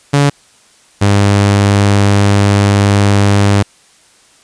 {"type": "tone pair in turn", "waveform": "sawtooth", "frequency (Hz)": [142.5, 100.87], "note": ["C#3", "G2"], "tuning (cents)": [48, 50], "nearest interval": "tritone", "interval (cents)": 598, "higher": "first", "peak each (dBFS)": -3, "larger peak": "neither", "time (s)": [[0.13, 0.3], [1.01, 3.63]], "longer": "second", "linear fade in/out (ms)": 10, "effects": ["white hiss -47 dBFS RMS until 4.43 s", "resampled to 22050 Hz"]}